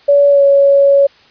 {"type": "tone with pitch glide", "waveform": "sine", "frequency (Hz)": [569, 558.6], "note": ["C#5", "C#5"], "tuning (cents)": [45, 13], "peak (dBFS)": -5, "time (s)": [0.08, 1.07], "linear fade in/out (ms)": 10, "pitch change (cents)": -32, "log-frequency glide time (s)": [0.29, 0.43], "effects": ["white hiss -46 dBFS RMS until 1.3 s", "resampled to 11025 Hz"]}